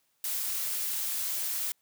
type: noise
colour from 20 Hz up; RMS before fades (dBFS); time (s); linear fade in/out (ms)
blue; -32; 0.24-1.72; 2
effects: white hiss -73 dBFS RMS until 1.81 s + high-pass 60 Hz 12 dB/octave